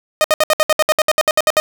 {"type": "tone bursts", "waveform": "sawtooth", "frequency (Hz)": 618, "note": "D#5", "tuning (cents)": -12, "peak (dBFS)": -6, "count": 15, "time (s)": [0.21, 1.6], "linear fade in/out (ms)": 0, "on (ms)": 32, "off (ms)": 65, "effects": []}